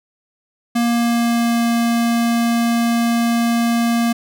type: tone with pitch glide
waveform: square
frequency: 235.6 to 233.7 Hz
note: A#3 to A#3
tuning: +19 to +5 cents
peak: -15 dBFS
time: 0.75-4.13 s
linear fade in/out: 10 ms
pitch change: -14 cents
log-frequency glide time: 0.86-1.67 s
effects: none